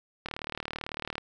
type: click train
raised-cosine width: 0.3 ms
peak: -18 dBFS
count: 36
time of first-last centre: 0.26-1.181 s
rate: 38 Hz
effects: none